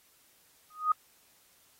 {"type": "tone with exponential growth", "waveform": "sine", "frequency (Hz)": 1244.5, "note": "D#6", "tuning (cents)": 0, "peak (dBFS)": -19, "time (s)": [0.7, 0.92], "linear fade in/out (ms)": 5, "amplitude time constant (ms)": 47, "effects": ["white hiss -64 dBFS RMS until 1.79 s", "AAC 48 kbps"]}